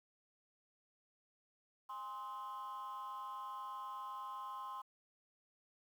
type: tone with amplitude modulation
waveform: sine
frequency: 1046.5 Hz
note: C6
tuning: in tune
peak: -37 dBFS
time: 1.89-4.82 s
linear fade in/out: 10 ms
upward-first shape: sine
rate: 228 Hz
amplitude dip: 95%
effects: tanh soft clip ceiling -39 dBFS + 11-bit